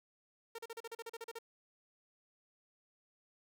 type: tone bursts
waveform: sawtooth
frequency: 458.7 Hz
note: A#4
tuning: 28 cents flat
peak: -39 dBFS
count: 12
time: 0.55-1.388 s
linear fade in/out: 5 ms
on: 35 ms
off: 38 ms
effects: none